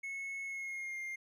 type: tone with pitch glide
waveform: triangle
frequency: 2191 to 2114 Hz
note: C#7 to C7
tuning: -21 to +17 cents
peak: -37 dBFS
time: 0.03-1.16 s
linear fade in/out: 10 ms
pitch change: -62 cents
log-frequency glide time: 0.44-0.99 s
effects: none